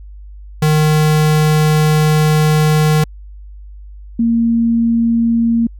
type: tone pair in turn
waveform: square / sine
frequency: 153.6 / 231.2 Hz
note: D#3 / A#3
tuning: -22 / -14 cents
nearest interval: perfect fifth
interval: 708 cents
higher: second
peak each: -10 dBFS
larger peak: neither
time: 0.62-3.04 / 4.19-5.67 s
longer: first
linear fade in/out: 5 ms
effects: added 50 Hz sine -31 dBFS peak until 5.79 s